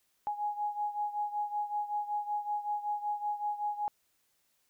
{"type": "beating tone pair", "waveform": "sine", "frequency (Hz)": [830.6, 835.9], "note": ["G#5", "G#5"], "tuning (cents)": [0, 11], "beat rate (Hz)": 5.3, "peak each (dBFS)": [-33, -37], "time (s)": [0.27, 3.88], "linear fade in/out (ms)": 0, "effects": ["white hiss -74 dBFS RMS until 4.69 s"]}